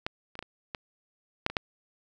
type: clicks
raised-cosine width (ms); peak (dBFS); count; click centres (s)
0.3; -14 / -28 / -18 / -27 / -18 / -8 / -21 / -10; 8; 0.065 / 0.354 / 0.391 / 0.426 / 0.748 / 1.464 / 1.5 / 1.568
effects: none